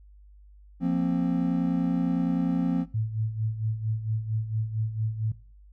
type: chord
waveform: triangle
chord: F suspended fourth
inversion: none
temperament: equal with one note detuned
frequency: 174.61 / 233.1 / 263.7 Hz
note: F3 / Bb3 / C4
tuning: 0 / 0 / +14 cents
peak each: -24 / -28 / -24 dBFS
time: 0.8-2.86 s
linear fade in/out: 50 ms
type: tone with tremolo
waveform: sine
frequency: 110 Hz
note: A2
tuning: in tune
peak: -23 dBFS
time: 2.94-5.32 s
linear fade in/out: 5 ms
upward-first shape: sine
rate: 4.4 Hz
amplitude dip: 65%
effects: noise-tail reverb RT60 0.4 s tail -19 dB re dry + added 50 Hz sine -49 dBFS peak until 5.72 s